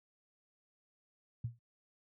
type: tone with exponential decay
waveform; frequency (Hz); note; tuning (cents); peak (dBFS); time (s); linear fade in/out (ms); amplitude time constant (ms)
sine; 117.6; A#2; +16; -31; 1.44-1.59; 5; 31
effects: high-pass 60 Hz 12 dB/octave